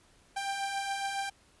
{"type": "beating tone pair", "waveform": "sawtooth", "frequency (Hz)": [784, 791.2], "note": ["G5", "G5"], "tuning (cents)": [0, 16], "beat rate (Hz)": 7.2, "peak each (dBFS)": [-36, -29], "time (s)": [0.36, 1.3], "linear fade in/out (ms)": 10, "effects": ["pink hiss -63 dBFS RMS until 1.6 s", "resampled to 24000 Hz"]}